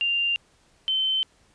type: tone pair in turn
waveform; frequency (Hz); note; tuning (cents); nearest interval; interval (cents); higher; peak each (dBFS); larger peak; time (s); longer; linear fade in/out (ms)
sine; 2789 / 3080; F7 / G7; -3 / -31; major second; 172; second; -21; neither; 0.01-0.36 / 0.88-1.23; neither; 0
effects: pink hiss -61 dBFS RMS until 1.54 s + resampled to 22050 Hz